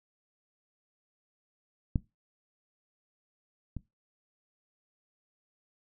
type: clicks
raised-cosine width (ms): 5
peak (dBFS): -14 / -24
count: 2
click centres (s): 1.958 / 3.767
effects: noise-tail reverb RT60 0.2 s tail -19 dB re dry